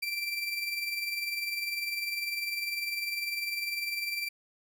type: tone with tremolo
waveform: 30% pulse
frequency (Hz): 2349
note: D7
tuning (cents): 0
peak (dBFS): -27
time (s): 0.02-4.29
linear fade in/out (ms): 10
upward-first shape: sine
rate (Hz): 20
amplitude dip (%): 50
effects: none